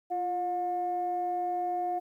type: tone pair together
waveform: sine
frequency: 347.4 / 718 Hz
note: F4 / F5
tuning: -9 / +48 cents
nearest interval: octave + minor second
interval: 1257 cents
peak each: -35 / -28 dBFS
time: 0.1-2 s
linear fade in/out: 20 ms
effects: tanh soft clip ceiling -22 dBFS + 11-bit